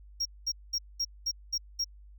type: tone bursts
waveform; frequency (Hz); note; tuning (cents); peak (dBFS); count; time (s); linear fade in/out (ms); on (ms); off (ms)
triangle; 5588; F8; 0; -26; 7; 0.2-1.845; 10; 55; 210
effects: added 50 Hz sine -49 dBFS peak until 2.18 s